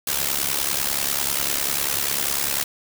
white noise with amplitude modulation, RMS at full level -20 dBFS, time 0.07-2.64 s, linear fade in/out 5 ms, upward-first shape sine, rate 70.1 Hz, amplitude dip 80%, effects none

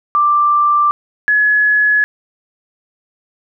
sine tone pair in turn, 1179 / 1695.6 Hz, D6 / G#6, +6 / +35 cents, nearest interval tritone, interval 629 cents, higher second, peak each -9 dBFS, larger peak neither, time 0.15-0.91 / 1.28-2.04 s, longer neither, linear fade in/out 0 ms, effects none

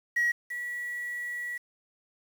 sine tone pair in turn, 1910 / 1938.9 Hz, A#6 / B6, +42 / -32 cents, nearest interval unison, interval 26 cents, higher second, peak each -21 / -32 dBFS, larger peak first, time 0.16-0.32 / 0.5-1.58 s, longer second, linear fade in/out 10 ms, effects tanh soft clip ceiling -21 dBFS + 8-bit

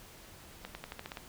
accelerating click train, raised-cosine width 0.3 ms, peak -24 dBFS, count 8, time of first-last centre 0.65-1.172 s, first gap 100 ms, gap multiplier 0.9, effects pink hiss -53 dBFS RMS until 1.28 s

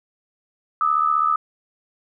sine tone pair together, 1211 / 1286.5 Hz, D#6 / E6, -47 / -43 cents, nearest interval minor second, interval 104 cents, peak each -19 dBFS, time 0.81-1.36 s, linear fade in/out 2 ms, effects none

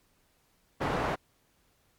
white low-pass noise, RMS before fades -30 dBFS, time 0.8-1.16 s, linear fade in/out 20 ms, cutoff 1000 Hz, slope 12 dB/octave, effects pink hiss -69 dBFS RMS until 1.98 s + MP3 96 kbps

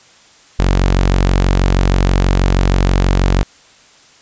sawtooth tone, 46.25 Hz, F#1, in tune, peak -6 dBFS, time 0.59-3.43 s, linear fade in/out 0 ms, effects white hiss -46 dBFS RMS until 4.21 s + resampled to 16000 Hz

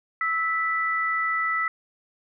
sine tone pair together, 1309.4 / 1975.5 Hz, E6 / B6, -12 / 0 cents, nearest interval perfect fifth, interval 712 cents, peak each -25 / -25 dBFS, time 0.21-1.68 s, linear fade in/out 2 ms, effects none

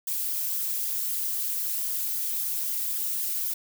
violet noise with flanger, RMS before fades -29 dBFS, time 0.07-3.54 s, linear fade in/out 5 ms, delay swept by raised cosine 0.59 to 4.19 ms, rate 3.8 Hz, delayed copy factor +0.8, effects none

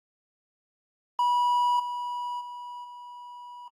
triangle tone with level steps, 975 Hz, B5, 23 cents flat, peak -19 / -28 / -35 / -39 dBFS, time 1.19-3.68 s, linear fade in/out 2 ms, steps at 1.79 / 2.4 / 2.84 s, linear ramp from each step 10 ms, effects AAC 48 kbps

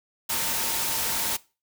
sine tone in noise, 910 Hz, A#5, 42 cents flat, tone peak -38 dBFS, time 0.29-1.37 s, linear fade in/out 10 ms, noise white, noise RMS -27 dBFS, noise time 0.29-1.37 s, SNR -14 dB, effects noise-tail reverb RT60 0.3 s tail -20 dB re dry

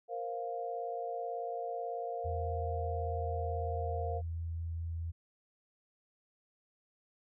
sine chord, Bb suspended second, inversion none, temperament just, 466.2 / 524.4 / 699.2 Hz, Bb4 / C5 / F5, 0 / +4 / +2 cents, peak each -40 / -43 / -38 dBFS, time 0.08-4.22 s, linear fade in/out 50 ms
sine tone with vibrato, 83.1 Hz, E2, 15 cents sharp, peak -35 dBFS, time 2.24-5.12 s, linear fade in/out 20 ms, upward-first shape triangle, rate 4.7 Hz, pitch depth 9 cents each way
effects none

